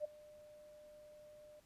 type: tone with ADSR envelope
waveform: sine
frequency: 601 Hz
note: D5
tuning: 40 cents sharp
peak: -35 dBFS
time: 0-1.6 s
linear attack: 45 ms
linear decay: 11 ms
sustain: -21 dB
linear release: 8 ms
effects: pink hiss -71 dBFS RMS until 1.65 s + resampled to 32000 Hz